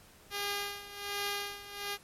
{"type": "tone with tremolo", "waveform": "5% pulse", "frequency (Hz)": 405.3, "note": "G#4", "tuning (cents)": -42, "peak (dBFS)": -21, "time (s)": [0.3, 1.98], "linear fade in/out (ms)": 50, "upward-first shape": "sine", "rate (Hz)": 1.3, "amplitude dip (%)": 80, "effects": ["pink hiss -58 dBFS RMS until 2.03 s", "MP3 64 kbps"]}